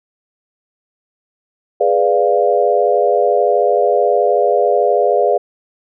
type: chord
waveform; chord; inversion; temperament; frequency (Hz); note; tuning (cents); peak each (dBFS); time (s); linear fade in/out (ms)
sine; G# diminished seventh; none; equal; 415.3 / 493.9 / 587.3 / 698.5; G#4 / B4 / D5 / F5; 0 / 0 / 0 / 0; -16; 1.8-5.38; 10
effects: none

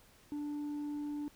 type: tone with tanh clipping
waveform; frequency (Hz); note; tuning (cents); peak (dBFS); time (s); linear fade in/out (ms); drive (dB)
sine; 293.7; D4; 0; -37; 0.32-1.28; 0; 3
effects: pink hiss -63 dBFS RMS until 1.35 s

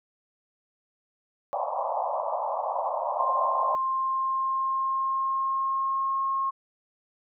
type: band-pass noise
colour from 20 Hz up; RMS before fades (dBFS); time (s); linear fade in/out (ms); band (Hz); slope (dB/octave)
pink; -29; 1.53-3.75; 0; 550 to 1100; 96
type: tone with pitch glide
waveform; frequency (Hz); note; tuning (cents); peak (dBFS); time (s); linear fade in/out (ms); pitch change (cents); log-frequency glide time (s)
sine; 1055 to 1079; C6 to C#6; +14 to -47; -24; 3.18-6.51; 20; +39; 3.83-6.21
effects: none

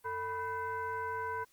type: tone with frequency modulation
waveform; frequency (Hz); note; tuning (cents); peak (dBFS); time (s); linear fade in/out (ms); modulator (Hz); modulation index
sine; 987.8; B5; 0; -34; 0.04-1.45; 20; 540; 1
effects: white hiss -68 dBFS RMS until 1.52 s + Opus 24 kbps

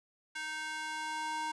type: tone with high-pass filter sweep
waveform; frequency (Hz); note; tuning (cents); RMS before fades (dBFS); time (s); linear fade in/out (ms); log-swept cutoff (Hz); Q
square; 311.1; D#4; 0; -38; 0.35-1.52; 10; 1600 to 850; 2.1
effects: resampled to 22050 Hz

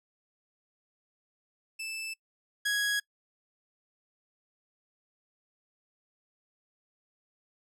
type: tone pair in turn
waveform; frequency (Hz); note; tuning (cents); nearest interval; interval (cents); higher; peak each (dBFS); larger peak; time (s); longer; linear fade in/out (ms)
sawtooth; 2637 / 1661.2; E7 / G#6; 0 / 0; minor sixth; 800; first; -32 / -23; second; 1.79-2.14 / 2.65-3; neither; 10
effects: noise-tail reverb RT60 0.1 s tail -25 dB re dry + low-pass 12000 Hz 12 dB/octave

